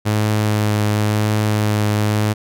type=tone with vibrato; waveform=sawtooth; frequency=106 Hz; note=G#2; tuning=36 cents sharp; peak=-11 dBFS; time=0.05-2.34 s; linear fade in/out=20 ms; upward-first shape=triangle; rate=0.95 Hz; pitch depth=16 cents each way; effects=none